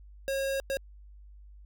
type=tone bursts at uneven times; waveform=square; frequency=543 Hz; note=C#5; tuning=36 cents flat; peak=-29 dBFS; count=2; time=0.28-0.6 / 0.7-0.77 s; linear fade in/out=0 ms; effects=added 50 Hz sine -48 dBFS peak until 1.65 s